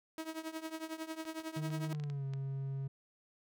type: tone with tremolo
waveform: sawtooth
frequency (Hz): 319.6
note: D#4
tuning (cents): +47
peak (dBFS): -33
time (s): 0.18-1.93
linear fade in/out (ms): 0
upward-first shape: triangle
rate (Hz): 11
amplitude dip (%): 90
type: clicks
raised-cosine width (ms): 0.2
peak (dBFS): -34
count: 10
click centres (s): 1.253 / 1.402 / 1.571 / 1.704 / 1.847 / 1.949 / 1.999 / 2.038 / 2.1 / 2.336
type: tone with pitch glide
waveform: triangle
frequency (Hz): 152.8 to 136.13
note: D#3 to C#3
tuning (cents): -31 to -31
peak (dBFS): -34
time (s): 1.56-2.88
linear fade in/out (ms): 10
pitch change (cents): -200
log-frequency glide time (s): 1.91-2.25
effects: none